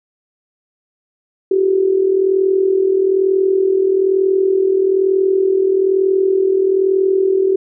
sine tone with amplitude modulation, 383.2 Hz, G4, 39 cents flat, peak -8 dBFS, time 1.51-7.56 s, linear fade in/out 5 ms, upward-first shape sine, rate 41.1 Hz, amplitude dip 65%, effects none

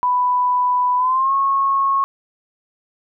sine tone with pitch glide, 992 to 1094.4 Hz, B5 to C#6, +7 to -23 cents, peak -14 dBFS, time 0.03-2.04 s, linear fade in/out 0 ms, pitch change +170 cents, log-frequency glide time 0.97-1.34 s, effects none

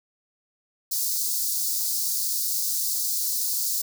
white high-pass noise, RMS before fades -26 dBFS, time 0.91-3.82 s, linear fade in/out 10 ms, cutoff 4300 Hz, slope 48 dB/octave, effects none

